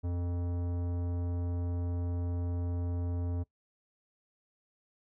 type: tone with tanh clipping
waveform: sine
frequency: 87.5 Hz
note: F2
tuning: 4 cents sharp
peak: -33 dBFS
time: 0.03-3.44 s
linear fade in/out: 20 ms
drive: 16 dB
effects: noise-tail reverb RT60 0.1 s tail -19 dB re dry